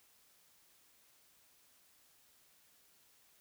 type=silence; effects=white hiss -68 dBFS RMS until 3.4 s